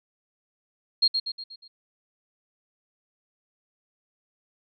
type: tone with echo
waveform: sine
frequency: 4241 Hz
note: C8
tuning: 23 cents sharp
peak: -16 dBFS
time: 1.02-1.08 s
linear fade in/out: 10 ms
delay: 120 ms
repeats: 5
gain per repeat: -6 dB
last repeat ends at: 1.68 s
effects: none